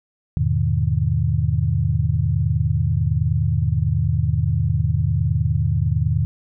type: chord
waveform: sine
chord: E major seventh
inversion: none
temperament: equal with one note detuned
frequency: 82.41 / 103.83 / 123.47 / 152.98 Hz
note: E2 / G#2 / B2 / D#3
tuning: 0 / 0 / 0 / -29 cents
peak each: -22 dBFS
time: 0.37-6.25 s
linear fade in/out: 0 ms
effects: none